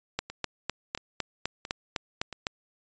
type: two click trains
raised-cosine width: 0.2 ms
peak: -21 / -11 dBFS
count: 4 / 10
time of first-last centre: 0.3-2.327 / 0.19-2.468 s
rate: 1.48 / 3.95 Hz
effects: resampled to 16000 Hz